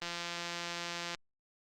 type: click train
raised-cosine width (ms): 0.2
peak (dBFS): -21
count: 195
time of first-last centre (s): 0.02-1.148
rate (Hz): 172
effects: Opus 32 kbps